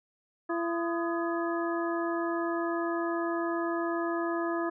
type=harmonic tone with a mistuned harmonic; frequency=337.4 Hz; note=E4; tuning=40 cents sharp; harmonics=1 / 2 / 3 / 4 / 5; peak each=-30 / -35 / -38 / -37 / -39 dBFS; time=0.49-4.7 s; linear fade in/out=10 ms; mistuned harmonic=4; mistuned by=-140 cents; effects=none